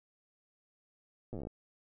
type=slowing click train; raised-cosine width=2 ms; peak=-29 dBFS; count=12; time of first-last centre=1.33-1.47 s; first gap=8 ms; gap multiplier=1.09; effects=none